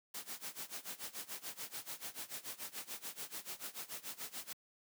white noise with tremolo, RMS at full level -43 dBFS, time 0.14-4.53 s, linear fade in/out 5 ms, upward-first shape sine, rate 6.9 Hz, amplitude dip 90%, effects high-pass 150 Hz 12 dB/octave

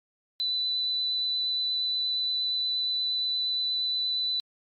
sine tone with vibrato, 3991 Hz, B7, 17 cents sharp, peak -25 dBFS, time 0.4-4.4 s, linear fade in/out 0 ms, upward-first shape triangle, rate 8.5 Hz, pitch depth 11 cents each way, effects MP3 64 kbps

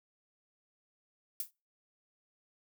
violet noise with exponential decay, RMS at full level -32 dBFS, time 1.4-1.51 s, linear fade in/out 1 ms, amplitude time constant 23 ms, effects noise-tail reverb RT60 0.3 s tail -26 dB re dry

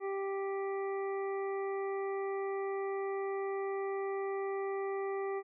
harmonic tone, 392 Hz, G4, in tune, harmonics 1 / 2 / 3 / 5 / 6, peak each -34 / -43 / -45 / -48 / -56 dBFS, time 0-5.43 s, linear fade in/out 50 ms, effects none

